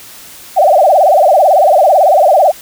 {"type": "tone with vibrato", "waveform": "sine", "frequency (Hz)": 672, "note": "E5", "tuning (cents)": 33, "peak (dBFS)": -4, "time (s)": [0.56, 2.52], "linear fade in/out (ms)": 20, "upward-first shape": "sine", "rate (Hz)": 18, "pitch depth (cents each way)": 260, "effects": ["white hiss -34 dBFS RMS until 2.61 s"]}